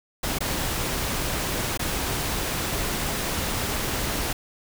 pink noise with dropouts, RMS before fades -27 dBFS, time 0.23-4.33 s, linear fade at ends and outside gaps 5 ms, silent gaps 0.387-0.405 / 1.775-1.793 s, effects none

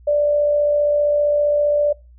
sine tone with amplitude modulation, 587.3 Hz, D5, in tune, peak -12 dBFS, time 0.07-1.93 s, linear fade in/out 10 ms, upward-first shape sine, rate 55.2 Hz, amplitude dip 30%, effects noise-tail reverb RT60 0.3 s tail -25 dB re dry + added 60 Hz sine -43 dBFS peak until 2.18 s

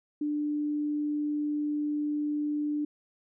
sine tone, 296.6 Hz, D4, 17 cents sharp, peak -27 dBFS, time 0.21-2.85 s, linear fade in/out 5 ms, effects none

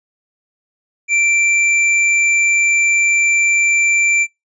sine tone with hard clipping, 2349 Hz, D7, in tune, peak -13 dBFS, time 1.08-4.27 s, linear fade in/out 50 ms, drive 15 dB, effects noise-tail reverb RT60 0.2 s tail -25 dB re dry + resampled to 22050 Hz

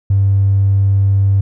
triangle tone with tanh clipping, 98.4 Hz, G2, 7 cents sharp, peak -8 dBFS, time 0.1-1.41 s, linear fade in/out 5 ms, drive 1 dB, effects none

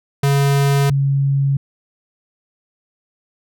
square / sine tone pair in turn, 140 / 138.39 Hz, C#3 / C#3, +18 / -3 cents, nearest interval unison, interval 21 cents, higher first, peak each -13 dBFS, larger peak neither, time 0.23-0.9 / 0.9-1.57 s, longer neither, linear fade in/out 5 ms, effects none

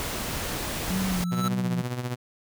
pink noise, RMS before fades -31 dBFS, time 0-1.24 s, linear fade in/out 0 ms
sine tone with vibrato, 182.9 Hz, F#3, 20 cents flat, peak -25 dBFS, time 0.9-1.82 s, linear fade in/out 5 ms, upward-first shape sine, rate 2 Hz, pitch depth 68 cents each way
square tone with exponential growth, 1318.5 Hz, E6, in tune, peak -26 dBFS, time 0.97-1.48 s, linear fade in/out 1 ms, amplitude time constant 110 ms
sawtooth tone with tremolo, 123.47 Hz, B2, in tune, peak -22 dBFS, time 1.31-2.16 s, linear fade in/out 20 ms, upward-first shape triangle, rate 15 Hz, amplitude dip 70%
effects none

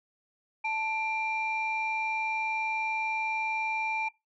sine tone pair together, 880 / 2373 Hz, A5 / D7, 0 / +17 cents, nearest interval octave + perfect fourth, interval 1717 cents, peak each -30 / -29 dBFS, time 0.64-4.09 s, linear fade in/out 10 ms, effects noise-tail reverb RT60 0.2 s tail -22 dB re dry + tanh soft clip ceiling -22 dBFS

